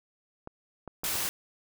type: clicks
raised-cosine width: 1 ms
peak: -26 dBFS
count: 4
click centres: 0.474 / 0.877 / 1.035 / 1.155 s
type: noise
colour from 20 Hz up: white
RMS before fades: -31 dBFS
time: 1.04-1.29 s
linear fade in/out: 0 ms
effects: none

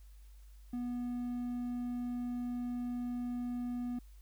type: tone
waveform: triangle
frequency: 244 Hz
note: B3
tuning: 21 cents flat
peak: -33 dBFS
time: 0.73-3.99 s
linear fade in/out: 5 ms
effects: added 50 Hz sine -52 dBFS peak until 4.21 s + white hiss -70 dBFS RMS until 4.21 s

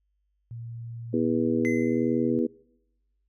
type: tone with pitch glide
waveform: sine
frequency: 116.54 to 127.09 Hz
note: A#2 to C3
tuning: 0 to -50 cents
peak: -35 dBFS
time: 0.51-2.39 s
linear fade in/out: 0 ms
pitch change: +150 cents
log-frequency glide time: 1.65-2.21 s
type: harmonic tone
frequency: 81 Hz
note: E2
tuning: 30 cents flat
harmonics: 3 / 4 / 5 / 6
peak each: -25 / -27 / -29 / -31 dBFS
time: 1.13-2.47 s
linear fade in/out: 10 ms
type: tone with exponential decay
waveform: triangle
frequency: 2049 Hz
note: C7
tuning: 37 cents flat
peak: -26 dBFS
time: 1.65-2.3 s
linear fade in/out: 0 ms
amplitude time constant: 140 ms
effects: noise-tail reverb RT60 0.9 s tail -25 dB re dry + added 50 Hz sine -70 dBFS peak until 3.28 s

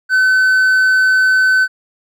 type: tone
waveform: triangle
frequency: 1519 Hz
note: F#6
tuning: 45 cents sharp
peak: -7 dBFS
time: 0.09-1.68 s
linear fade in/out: 50 ms
effects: none

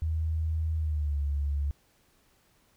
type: tone with pitch glide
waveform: sine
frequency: 79.7 to 71.42 Hz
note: D#2 to D2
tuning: +42 to -48 cents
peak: -26 dBFS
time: 0.02-1.71 s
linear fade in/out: 0 ms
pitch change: -190 cents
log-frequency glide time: 0.76-1.18 s
effects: pink hiss -66 dBFS RMS until 2.76 s

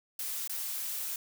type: noise with dropouts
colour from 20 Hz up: blue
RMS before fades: -36 dBFS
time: 0.19-1.16 s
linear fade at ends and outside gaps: 2 ms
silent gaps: 0.476-0.495 s
effects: none

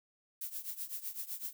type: noise with tremolo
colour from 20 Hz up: violet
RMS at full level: -38 dBFS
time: 0.41-1.53 s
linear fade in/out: 5 ms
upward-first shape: triangle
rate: 7.9 Hz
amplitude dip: 90%
effects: none

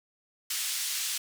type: band-pass noise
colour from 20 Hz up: white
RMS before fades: -32 dBFS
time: 0.5-1.18 s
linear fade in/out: 5 ms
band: 2300 to 9900 Hz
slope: 12 dB/octave
effects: none

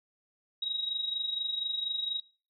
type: tone with amplitude modulation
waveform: sine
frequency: 3812 Hz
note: A#7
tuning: 38 cents sharp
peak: -28 dBFS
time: 0.62-2.2 s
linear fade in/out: 5 ms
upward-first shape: sine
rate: 24.2 Hz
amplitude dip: 65%
effects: noise-tail reverb RT60 0.4 s tail -21 dB re dry

